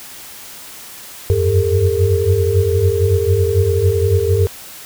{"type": "tone cluster", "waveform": "sine", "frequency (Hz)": [87.7, 94.7, 98.6, 405.5, 454.3], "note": ["F2", "F#2", "G2", "G#4", "A#4"], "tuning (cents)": [8, 41, 11, -41, -45], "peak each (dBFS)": -18, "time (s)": [1.3, 4.47], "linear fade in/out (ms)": 0, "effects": ["white hiss -35 dBFS RMS until 4.85 s"]}